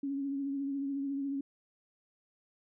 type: tone with vibrato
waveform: sine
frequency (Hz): 277.2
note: C#4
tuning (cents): 0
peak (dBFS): -32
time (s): 0.03-1.41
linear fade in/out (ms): 5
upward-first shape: triangle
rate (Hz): 14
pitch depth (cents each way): 40
effects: none